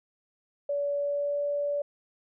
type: tone with pitch glide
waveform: sine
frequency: 572 to 577 Hz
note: D5 to D5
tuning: -46 to -31 cents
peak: -26 dBFS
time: 0.69-1.82 s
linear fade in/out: 5 ms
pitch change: +15 cents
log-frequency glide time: 0.96-1.42 s
effects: none